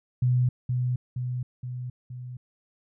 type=tone with echo; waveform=sine; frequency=124.9 Hz; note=B2; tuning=20 cents sharp; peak=-19 dBFS; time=0.22-0.49 s; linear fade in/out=5 ms; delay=470 ms; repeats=4; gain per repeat=-4 dB; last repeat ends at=2.37 s; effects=none